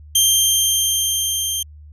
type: tone with level ramp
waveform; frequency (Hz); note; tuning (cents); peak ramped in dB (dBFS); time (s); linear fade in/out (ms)
15% pulse; 3165; G7; +16; -4 to -13; 0.15-1.63; 5
effects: added 75 Hz sine -38 dBFS peak until 1.92 s + resampled to 32000 Hz